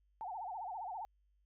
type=tone with vibrato; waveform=sine; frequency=807 Hz; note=G#5; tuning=50 cents flat; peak=-40 dBFS; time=0.21-1.05 s; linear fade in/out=0 ms; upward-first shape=sine; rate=15 Hz; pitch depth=210 cents each way; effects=added 50 Hz sine -70 dBFS peak until 1.45 s